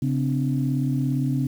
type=tone cluster; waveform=sine; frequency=137 / 256.5 / 293.9 Hz; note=C#3 / C4 / D4; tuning=-20 / -34 / +1 cents; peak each=-22 / -25 / -29 dBFS; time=0.02-1.47 s; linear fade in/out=5 ms; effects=tanh soft clip ceiling -11 dBFS + 8-bit